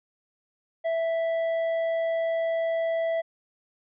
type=tone with tanh clipping; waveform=sine; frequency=659.3 Hz; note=E5; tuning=in tune; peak=-25 dBFS; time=0.84-3.22 s; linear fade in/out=20 ms; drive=7 dB; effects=resampled to 8000 Hz